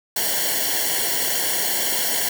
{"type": "noise with comb filter", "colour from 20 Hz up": "white", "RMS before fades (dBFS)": -22, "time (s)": [0.16, 2.29], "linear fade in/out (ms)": 5, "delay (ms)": 0.8, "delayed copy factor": -0.9, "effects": []}